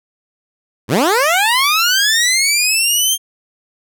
15% pulse linear sweep, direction up, 85.9 to 3206 Hz, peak -5 dBFS, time 0.88-3.18 s, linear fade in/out 50 ms, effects none

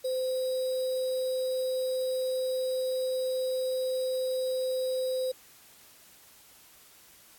sine tone with sample-and-hold, 515 Hz, C5, 28 cents flat, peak -27 dBFS, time 0.04-5.32 s, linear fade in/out 10 ms, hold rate 4410 Hz, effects white hiss -56 dBFS RMS until 7.38 s + AAC 64 kbps

